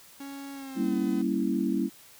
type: tone with pitch glide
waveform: 45% pulse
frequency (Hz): 277.2 to 252.7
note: C#4 to B3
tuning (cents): 0 to +40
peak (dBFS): -38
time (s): 0.2-1.22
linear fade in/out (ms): 5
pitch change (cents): -160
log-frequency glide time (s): 0.54-0.96
type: chord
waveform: sine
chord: G diminished seventh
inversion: none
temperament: equal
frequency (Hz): 196 / 233.1 / 277.2 / 329.6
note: G3 / Bb3 / Db4 / Fb4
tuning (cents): 0 / 0 / 0 / 0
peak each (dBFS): -30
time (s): 0.75-1.9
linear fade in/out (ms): 50
effects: white hiss -53 dBFS RMS until 2.19 s